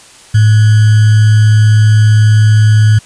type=tone with sample-and-hold; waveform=sine; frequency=107.7 Hz; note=A2; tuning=37 cents flat; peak=-3 dBFS; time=0.34-2.99 s; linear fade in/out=10 ms; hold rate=1575 Hz; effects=white hiss -38 dBFS RMS until 3.05 s + resampled to 22050 Hz